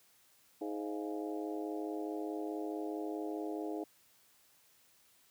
harmonic tone with a mistuned harmonic, 104.7 Hz, G#2, 15 cents sharp, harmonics 3 / 4 / 5 / 6 / 7 / 8, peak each -39 / -42 / -47 / -49 / -46 / -52 dBFS, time 0.61-3.84 s, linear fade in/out 5 ms, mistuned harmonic 7, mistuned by -79 cents, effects white hiss -67 dBFS RMS until 5.3 s + high-pass 60 Hz 12 dB/octave

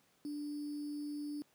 sine tone with sample-and-hold, 293.7 Hz, D4, in tune, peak -38 dBFS, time 0.25-1.42 s, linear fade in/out 0 ms, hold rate 4900 Hz, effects pink hiss -71 dBFS RMS until 1.54 s + high-pass 150 Hz 12 dB/octave

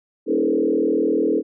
sine tone with frequency modulation, 372.7 Hz, F#4, 13 cents sharp, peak -16 dBFS, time 0.26-1.43 s, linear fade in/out 50 ms, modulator 40.1 Hz, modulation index 2.8, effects none

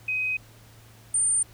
sine tone pair in turn, 2518 / 8973 Hz, D#7 / C#9, +20 / +20 cents, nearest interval octave + minor seventh, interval 2200 cents, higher second, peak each -24 / -20 dBFS, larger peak second, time 0.08-0.37 / 1.14-1.43 s, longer neither, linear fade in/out 5 ms, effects added 112 Hz sine -51 dBFS peak until 1.53 s + pink hiss -54 dBFS RMS until 1.53 s

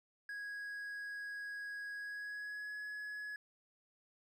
triangle tone with pitch glide, 1656 to 1687.9 Hz, G#6 to G#6, -5 to +28 cents, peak -40 dBFS, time 0.29-3.36 s, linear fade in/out 2 ms, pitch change +33 cents, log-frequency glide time 1.95-2.77 s, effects none

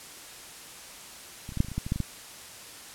clicks, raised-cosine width 5 ms, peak -26 / -30 / -19 / -9 / -27 / -26 / -25 / -16 / -22 / -13 / -20 / -15 dBFS, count 12, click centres 1.491 / 1.522 / 1.573 / 1.604 / 1.647 / 1.685 / 1.717 / 1.78 / 1.865 / 1.921 / 1.96 / 2.003 s, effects white hiss -45 dBFS RMS until 2.94 s + low-pass 11000 Hz 12 dB/octave

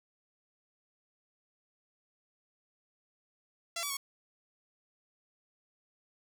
5% pulse tone with pitch steps, 677 / 1145 / 1107 Hz, E5 / D6 / C#6, +46 / -44 / -3 cents, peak -22 dBFS, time 3.76-3.97 s, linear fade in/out 5 ms, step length 70 ms, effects none

